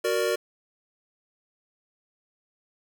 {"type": "chord", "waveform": "square", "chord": "Gb augmented", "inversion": "none", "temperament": "equal", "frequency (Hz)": [370, 466.2, 587.3], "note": ["Gb4", "Bb4", "D5"], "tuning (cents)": [0, 0, 0], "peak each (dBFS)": [-29, -27, -29], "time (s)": [0.04, 0.36], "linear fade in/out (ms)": 10, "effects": []}